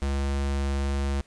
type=tone; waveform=square; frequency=69.3 Hz; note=C#2; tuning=in tune; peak=-25 dBFS; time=0.02-1.21 s; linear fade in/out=0 ms; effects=pink hiss -60 dBFS RMS until 1.26 s + resampled to 22050 Hz